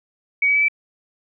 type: tone with pitch steps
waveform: sine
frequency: 2255 / 2276 / 2297 / 2318 Hz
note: C#7 / C#7 / D7 / D7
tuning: +29 / +45 / -39 / -23 cents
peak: -14 dBFS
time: 0.42-0.684 s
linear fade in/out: 5 ms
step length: 66 ms
effects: none